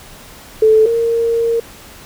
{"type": "tone pair in turn", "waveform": "sine", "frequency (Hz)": [437.2, 462.3], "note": ["A4", "A#4"], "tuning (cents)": [-11, -14], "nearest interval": "minor second", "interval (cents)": 97, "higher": "second", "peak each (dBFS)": [-6, -12], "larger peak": "first", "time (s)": [[0.62, 0.86], [0.86, 1.6]], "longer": "second", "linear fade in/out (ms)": 5, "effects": ["pink hiss -38 dBFS RMS until 2.05 s"]}